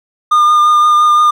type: tone with vibrato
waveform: triangle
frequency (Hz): 1211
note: D#6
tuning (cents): -47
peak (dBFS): -4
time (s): 0.31-1.31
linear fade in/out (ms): 10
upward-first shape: triangle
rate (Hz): 5.8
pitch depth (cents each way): 18
effects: none